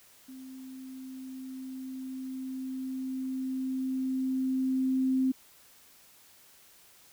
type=tone with level ramp; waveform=sine; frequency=261.3 Hz; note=C4; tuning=2 cents flat; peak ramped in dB=-43 to -23 dBFS; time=0.28-5.32 s; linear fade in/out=10 ms; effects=white hiss -58 dBFS RMS until 7.12 s